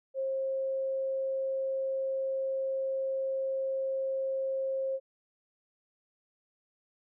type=tone; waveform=sine; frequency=534 Hz; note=C5; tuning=35 cents sharp; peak=-29 dBFS; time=0.14-5 s; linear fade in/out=50 ms; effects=none